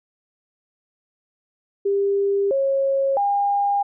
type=tone with pitch steps; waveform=sine; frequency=398.4 / 545 / 807 Hz; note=G4 / C#5 / G#5; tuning=+28 / -29 / -50 cents; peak=-17 dBFS; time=1.85-3.83 s; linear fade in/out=10 ms; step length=660 ms; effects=none